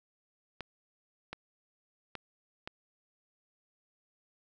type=clicks; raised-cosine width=0.3 ms; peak=-23 dBFS; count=4; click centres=0.607 / 1.33 / 2.153 / 2.675 s; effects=none